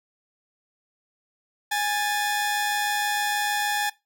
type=tone pair together; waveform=sawtooth; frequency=826.8 / 1760 Hz; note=G#5 / A6; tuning=-8 / 0 cents; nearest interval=octave + minor second; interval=1308 cents; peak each=-21 / -24 dBFS; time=1.71-3.9 s; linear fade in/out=10 ms; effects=noise-tail reverb RT60 0.2 s tail -19 dB re dry